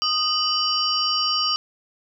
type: tone cluster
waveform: sine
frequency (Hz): 1238 / 2976 / 4736 / 5540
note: D#6 / F#7 / D8 / F8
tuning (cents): -9 / +9 / +14 / -15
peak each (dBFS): -25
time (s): 0.02-1.56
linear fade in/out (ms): 0
effects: none

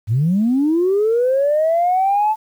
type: linear sweep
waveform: sine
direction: up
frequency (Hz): 98 to 880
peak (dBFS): -12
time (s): 0.07-2.36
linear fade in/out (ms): 50
effects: tanh soft clip ceiling -9 dBFS + 8-bit

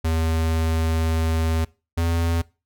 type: tone pair in turn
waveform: square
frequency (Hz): 81 / 83.76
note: E2 / E2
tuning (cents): -30 / +28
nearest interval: minor second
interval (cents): 58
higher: second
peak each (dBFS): -20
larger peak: neither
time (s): 0.04-1.65 / 1.97-2.42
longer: first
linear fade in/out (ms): 10
effects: noise-tail reverb RT60 0.3 s tail -22 dB re dry

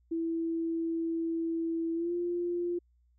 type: tone with pitch glide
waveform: sine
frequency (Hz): 330 to 348.8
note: E4 to F4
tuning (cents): +2 to -2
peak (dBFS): -29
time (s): 0.11-2.79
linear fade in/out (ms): 10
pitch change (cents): +96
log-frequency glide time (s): 1.94-2.13
effects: added 60 Hz sine -64 dBFS peak until 3.18 s

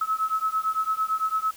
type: beating tone pair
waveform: sine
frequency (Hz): 1289 / 1297.9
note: E6 / E6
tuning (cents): -39 / -27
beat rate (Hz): 8.9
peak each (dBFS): -26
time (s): 0.01-1.51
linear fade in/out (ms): 5
effects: white hiss -48 dBFS RMS until 1.56 s

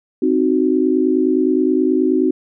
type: chord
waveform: sine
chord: C diminished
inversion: none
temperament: equal with one note detuned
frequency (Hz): 261.6 / 311.1 / 371.1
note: C4 / Eb4 / Gb4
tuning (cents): 0 / 0 / +5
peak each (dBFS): -17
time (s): 0.22-2.31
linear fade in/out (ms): 5
effects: none

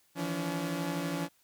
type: tone cluster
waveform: sawtooth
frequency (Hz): 158.9 / 171 / 284.1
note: D#3 / F3 / C#4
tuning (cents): +37 / -36 / +43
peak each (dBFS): -37 / -31 / -31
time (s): 0.15-1.29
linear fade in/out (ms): 50
effects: white hiss -68 dBFS RMS until 1.43 s

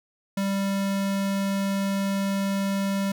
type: tone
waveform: square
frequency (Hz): 196.6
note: G3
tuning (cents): +5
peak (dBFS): -24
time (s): 0.37-3.12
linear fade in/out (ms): 5
effects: none

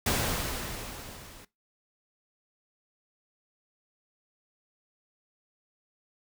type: noise with level ramp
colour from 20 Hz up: pink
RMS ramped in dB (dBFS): -26 to -50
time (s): 0.06-1.45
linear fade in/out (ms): 5
effects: noise-tail reverb RT60 0.2 s tail -20 dB re dry

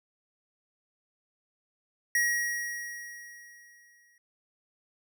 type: tone with exponential decay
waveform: square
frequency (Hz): 1900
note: A#6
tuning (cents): +33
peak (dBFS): -23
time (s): 2.15-4.18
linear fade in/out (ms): 2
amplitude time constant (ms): 440
effects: none

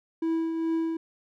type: tone with tremolo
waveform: triangle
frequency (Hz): 326.8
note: E4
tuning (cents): -15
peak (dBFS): -21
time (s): 0.22-0.97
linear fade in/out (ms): 5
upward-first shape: triangle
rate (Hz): 2.4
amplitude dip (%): 45
effects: none

